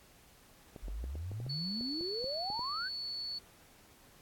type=clicks; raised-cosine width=2 ms; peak=-33 dBFS; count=12; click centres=0.762 / 0.883 / 1.041 / 1.155 / 1.316 / 1.402 / 1.465 / 1.81 / 2.01 / 2.243 / 2.502 / 2.593 s
type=exponential sweep; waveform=sine; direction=up; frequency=41.2 to 1600 Hz; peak=-37 dBFS; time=0.82-2.89 s; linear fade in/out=20 ms
type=tone; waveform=sine; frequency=4435 Hz; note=C#8; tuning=in tune; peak=-37 dBFS; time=1.49-3.39 s; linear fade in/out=10 ms
effects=pink hiss -61 dBFS RMS until 4.21 s + AAC 64 kbps